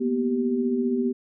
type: tone cluster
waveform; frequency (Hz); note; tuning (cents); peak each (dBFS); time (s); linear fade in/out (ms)
sine; 229.8 / 244.8 / 388.7; A#3 / B3 / G4; -25 / -15 / -15; -32 / -23 / -26; 0-1.13; 20
effects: none